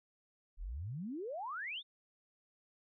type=exponential sweep; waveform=sine; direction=up; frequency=34.65 to 3729 Hz; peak=-39 dBFS; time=0.57-1.83 s; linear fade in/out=50 ms; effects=none